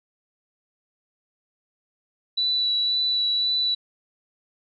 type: tone with vibrato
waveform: sine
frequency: 3951 Hz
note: B7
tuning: in tune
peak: -20 dBFS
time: 2.37-3.75 s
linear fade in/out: 10 ms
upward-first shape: sine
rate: 1.9 Hz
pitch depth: 12 cents each way
effects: none